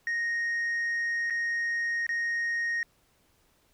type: tone with dropouts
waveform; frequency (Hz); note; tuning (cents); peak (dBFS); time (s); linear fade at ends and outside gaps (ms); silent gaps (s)
sine; 1864.7; A#6; 0; -24; 0.07-2.83; 1; 1.3-1.306 / 2.066-2.091
effects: tanh soft clip ceiling -26 dBFS + pink hiss -67 dBFS RMS until 3.73 s

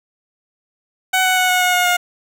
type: tone with pitch steps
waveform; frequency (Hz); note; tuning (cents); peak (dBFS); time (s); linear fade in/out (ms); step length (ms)
15% pulse; 749 / 743 / 737 / 731 / 725.2 / 719.3 / 713.5; F#5 / F#5 / F#5 / F#5 / F#5 / F#5 / F5; +21 / +7 / -7 / -21 / -35 / -49 / +37; -7; 1.13-1.97; 10; 120
effects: none

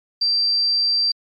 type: tone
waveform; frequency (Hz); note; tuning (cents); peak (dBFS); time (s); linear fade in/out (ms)
sine; 4699; D8; 0; -13; 0.21-1.12; 10
effects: tanh soft clip ceiling -15 dBFS + MP3 32 kbps

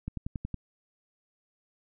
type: click train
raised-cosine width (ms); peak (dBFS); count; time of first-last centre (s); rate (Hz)
5; -21; 6; 0.08-0.543; 10.8
effects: none

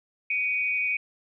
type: tone pair together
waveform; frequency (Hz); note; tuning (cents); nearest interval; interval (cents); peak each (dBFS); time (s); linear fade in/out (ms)
sine; 2265 / 2478; C#7 / D#7; +37 / -8; major second; 155; -27 / -26; 0.3-0.97; 5
effects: none

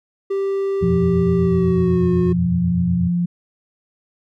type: tone with pitch glide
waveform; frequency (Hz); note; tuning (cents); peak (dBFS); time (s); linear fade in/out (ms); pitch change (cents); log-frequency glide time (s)
triangle; 392 to 361.5; G4 to F#4; 0 to -40; -16; 0.3-2.33; 10; -140; 1.38-2.08
type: chord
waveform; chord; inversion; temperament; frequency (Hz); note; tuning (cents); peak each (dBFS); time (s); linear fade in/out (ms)
sine; E suspended second; none; equal with one note detuned; 84.43 / 92.5 / 123.47; E2 / F#2 / B2; +42 / 0 / 0; -26 / -26 / -25; 0.81-3.1; 20
type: tone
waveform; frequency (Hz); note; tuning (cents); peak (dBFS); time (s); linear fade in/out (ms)
sine; 174.61; F3; 0; -16; 0.82-3.26; 10
effects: none

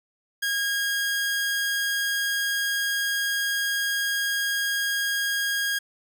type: tone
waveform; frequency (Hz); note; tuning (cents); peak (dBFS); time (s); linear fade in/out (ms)
sawtooth; 1632; G#6; -31; -20; 0.42-5.79; 10
effects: none

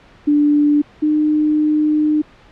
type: tone pair in turn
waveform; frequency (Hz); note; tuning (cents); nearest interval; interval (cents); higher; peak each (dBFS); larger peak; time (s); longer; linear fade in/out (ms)
sine; 293.8 / 303.8; D4 / D#4; +1 / -41; minor second; 58; second; -10 / -12; first; 0.27-0.82 / 1.02-2.22; second; 10
effects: pink hiss -46 dBFS RMS until 2.51 s + low-pass 3000 Hz 12 dB/octave

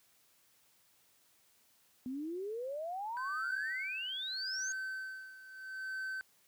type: exponential sweep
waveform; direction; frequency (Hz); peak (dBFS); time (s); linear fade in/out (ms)
sine; up; 246.9 to 6650; -37; 2.06-4.72; 0
type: tone with tremolo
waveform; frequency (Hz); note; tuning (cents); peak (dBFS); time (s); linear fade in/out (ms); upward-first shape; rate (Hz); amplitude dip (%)
triangle; 1537; G6; -35; -35; 3.17-6.21; 0; sine; 0.78; 80
effects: white hiss -69 dBFS RMS until 6.47 s + high-pass 60 Hz 12 dB/octave

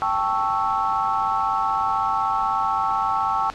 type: chord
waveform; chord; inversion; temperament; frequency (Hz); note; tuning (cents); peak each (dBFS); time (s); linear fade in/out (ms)
sine; A dominant seventh; third; equal; 784 / 880 / 1108.7 / 1318.5; G5 / A5 / C#6 / E6; 0 / 0 / 0 / 0; -25; 0.02-3.5; 0
effects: pink hiss -41 dBFS RMS until 3.54 s + low-pass 5000 Hz 12 dB/octave

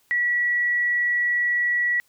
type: tone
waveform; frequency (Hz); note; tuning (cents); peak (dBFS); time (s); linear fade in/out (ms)
sine; 1937; B6; -34; -19; 0.11-2; 0
effects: white hiss -63 dBFS RMS until 2.08 s

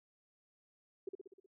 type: tone with echo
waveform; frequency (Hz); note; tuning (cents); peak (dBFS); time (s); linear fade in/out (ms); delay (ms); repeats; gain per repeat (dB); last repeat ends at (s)
sine; 385.4; G4; -29; -37; 1.07-1.09; 5; 62; 6; -4; 1.462
effects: none

